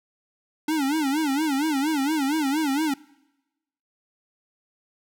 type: tone with vibrato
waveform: square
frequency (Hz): 292.3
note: D4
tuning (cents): -8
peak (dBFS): -22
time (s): 0.68-2.94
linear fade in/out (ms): 5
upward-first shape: sine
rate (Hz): 4.3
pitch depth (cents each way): 160
effects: noise-tail reverb RT60 1.0 s tail -23 dB re dry